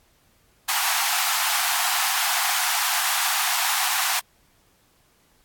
pink high-pass noise, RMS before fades -23 dBFS, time 0.68-4.2 s, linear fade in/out 10 ms, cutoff 720 Hz, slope 96 dB/octave, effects pink hiss -61 dBFS RMS until 5.44 s + AAC 64 kbps

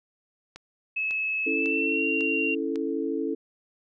click train, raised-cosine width 0.2 ms, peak -24 dBFS, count 5, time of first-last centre 0.56-2.758 s, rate 1.82 Hz
sine tone with pitch glide, 2590 to 2760 Hz, E7 to F7, -31 to -21 cents, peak -25 dBFS, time 0.96-2.55 s, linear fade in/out 10 ms, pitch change +110 cents, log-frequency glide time 1.46-2.05 s
sine chord, A major, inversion first, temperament equal, 277.2 / 329.6 / 440 Hz, C#4 / E4 / A4, 0 / 0 / 0 cents, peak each -30 dBFS, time 1.46-3.35 s, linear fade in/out 10 ms
effects none

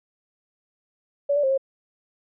sine tone with pitch steps, 569 / 583 / 533 / 539 Hz, C#5 / D5 / C5 / C#5, +45 / -13 / +32 / -49 cents, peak -18 dBFS, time 1.29-1.578 s, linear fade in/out 10 ms, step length 72 ms, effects none

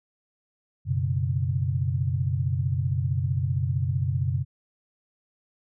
sine chord, F# suspended fourth, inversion none, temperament just, 92.5 / 123.33 / 138.75 Hz, F#2 / B2 / C#3, 0 / -2 / +2 cents, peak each -27 dBFS, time 0.85-4.45 s, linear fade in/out 50 ms, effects none

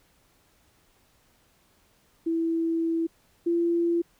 sine tone pair in turn, 329.6 / 340.4 Hz, E4 / F4, 0 / -44 cents, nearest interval minor second, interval 56 cents, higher second, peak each -23 / -21 dBFS, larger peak second, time 2.26-3.07 / 3.46-4.02 s, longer first, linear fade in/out 10 ms, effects pink hiss -64 dBFS RMS until 4.19 s

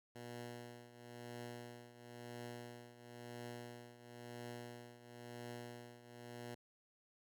10% pulse tone with tremolo, 120 Hz, B2, 49 cents flat, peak -38 dBFS, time 0.15-6.55 s, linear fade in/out 10 ms, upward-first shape triangle, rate 0.98 Hz, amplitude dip 80%, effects none

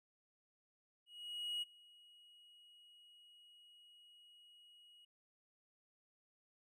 triangle tone with ADSR envelope, 2900 Hz, F#7, 35 cents flat, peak -36 dBFS, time 1.06-5.05 s, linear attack 560 ms, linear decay 22 ms, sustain -24 dB, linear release 6 ms, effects none

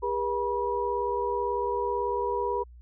sine tone cluster, 404.9 / 483 / 969 Hz, G#4 / B4 / B5, -44 / -39 / -33 cents, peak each -30 / -31 / -29 dBFS, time 0.02-2.64 s, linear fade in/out 20 ms, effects added 60 Hz sine -46 dBFS peak until 2.81 s

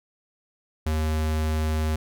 square tone, 78 Hz, D#2, 5 cents sharp, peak -23 dBFS, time 0.86-1.96 s, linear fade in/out 5 ms, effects none

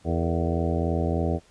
harmonic tone with a mistuned harmonic, 83.3 Hz, E2, 19 cents sharp, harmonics 1 / 2 / 3 / 4 / 5 / 6 / 7 / 8 / 9, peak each -26 / -29 / -31 / -32 / -33 / -34 / -34 / -35 / -36 dBFS, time 0.04-1.4 s, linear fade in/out 50 ms, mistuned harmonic 6, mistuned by -90 cents, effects pink hiss -58 dBFS RMS until 1.5 s + resampled to 22050 Hz

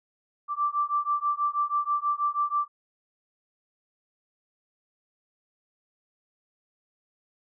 sine beating tone pair, 1169 / 1175.2 Hz, D6 / D6, -8 / +1 cents, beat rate 6.2 Hz, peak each -27 dBFS, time 0.48-2.68 s, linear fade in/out 50 ms, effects none

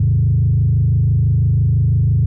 sine tone with frequency modulation, 113.3 Hz, A#2, 49 cents flat, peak -10 dBFS, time 0-2.26 s, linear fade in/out 5 ms, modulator 26 Hz, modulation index 1.3, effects tanh soft clip ceiling -6 dBFS

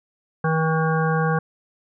harmonic tone, 160 Hz, D#3, 49 cents sharp, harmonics 1 / 3 / 5 / 7 / 9 / 10, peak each -20 / -25 / -27 / -28 / -30 / -30 dBFS, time 0.44-1.39 s, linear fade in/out 5 ms, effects none

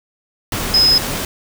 sine tone in noise, 5080 Hz, D#8, 35 cents sharp, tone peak -9 dBFS, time 0.74-0.98 s, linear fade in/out 2 ms, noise pink, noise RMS -22 dBFS, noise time 0.52-1.25 s, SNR +10 dB, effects none

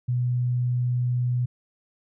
sine tone, 123.47 Hz, B2, in tune, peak -21 dBFS, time 0.08-1.46 s, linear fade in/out 10 ms, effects none

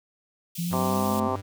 white high-pass noise, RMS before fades -38 dBFS, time 0.55-1.2 s, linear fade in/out 5 ms, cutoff 2400 Hz, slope 48 dB/octave
sine exponential sweep, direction up, 167.7 to 222.2 Hz, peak -26 dBFS, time 0.58-1.28 s, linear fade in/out 10 ms
45% pulse tone, 98 Hz, G2, in tune, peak -33 dBFS, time 0.7-1.42 s, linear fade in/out 20 ms
harmonic tone, 129.9 Hz, C3, 12 cents flat, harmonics 2 / 3 / 4 / 5 / 6 / 7 / 8 / 9, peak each -33 / -33 / -33 / -33 / -33 / -33 / -33 / -33 dBFS, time 0.73-1.36 s, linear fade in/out 0 ms
effects none

